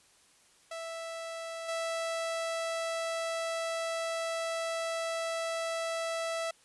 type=tone with level steps; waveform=sawtooth; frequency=659.3 Hz; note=E5; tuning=in tune; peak=-34 / -28 dBFS; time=0.71-6.51 s; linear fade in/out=5 ms; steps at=1.68 s; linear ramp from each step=10 ms; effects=white hiss -63 dBFS RMS until 6.64 s + resampled to 24000 Hz